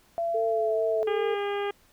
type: tone with pitch glide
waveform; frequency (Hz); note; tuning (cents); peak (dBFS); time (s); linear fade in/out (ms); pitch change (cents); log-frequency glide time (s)
sine; 676 to 652.2; E5 to E5; +43 to -19; -25; 0.18-1.03; 0; -62; 0.64-0.75
type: tone with vibrato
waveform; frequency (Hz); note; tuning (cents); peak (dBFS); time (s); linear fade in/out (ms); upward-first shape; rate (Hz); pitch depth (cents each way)
sine; 442.6; A4; +10; -26; 0.34-1.35; 10; sine; 2.4; 32
type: harmonic tone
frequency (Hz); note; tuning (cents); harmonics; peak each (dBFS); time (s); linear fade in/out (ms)
405.1; G#4; -43; 1 / 2 / 3 / 4 / 5 / 6 / 7 / 8; -28 / -34 / -38 / -40 / -42 / -44 / -45 / -46; 1.07-1.71; 5
effects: pink hiss -61 dBFS RMS until 1.92 s